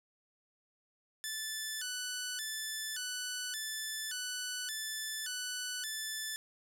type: tone with vibrato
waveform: 10% pulse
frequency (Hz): 1615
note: G#6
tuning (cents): -49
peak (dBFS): -28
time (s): 1.24-6.36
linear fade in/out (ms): 0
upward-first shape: square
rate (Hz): 0.87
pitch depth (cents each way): 140
effects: none